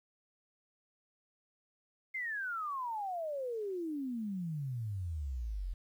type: exponential sweep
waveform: sine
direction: down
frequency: 2135 to 41.65 Hz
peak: -35 dBFS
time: 2.14-5.74 s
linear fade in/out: 10 ms
effects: 11-bit